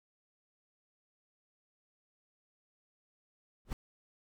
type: noise with exponential growth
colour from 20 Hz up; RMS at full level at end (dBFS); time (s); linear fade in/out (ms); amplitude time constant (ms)
brown; -30; 3.65-3.73; 1; 16
effects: none